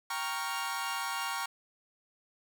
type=chord; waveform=sawtooth; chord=G half-diminished seventh; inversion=none; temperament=equal; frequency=784 / 932.3 / 1108.7 / 1396.9 Hz; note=G5 / Bb5 / Db6 / F6; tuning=0 / 0 / 0 / 0 cents; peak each=-37 / -34 / -34 / -35 dBFS; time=0.1-1.46 s; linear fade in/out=5 ms; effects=none